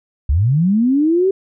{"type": "linear sweep", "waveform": "sine", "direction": "up", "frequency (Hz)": [60.9, 393.6], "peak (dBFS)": -11, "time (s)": [0.29, 1.31], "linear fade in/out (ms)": 5, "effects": []}